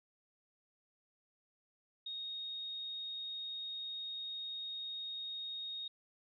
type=tone; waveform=sine; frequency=3729 Hz; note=A#7; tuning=in tune; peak=-40 dBFS; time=2.06-5.88 s; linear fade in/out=5 ms; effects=none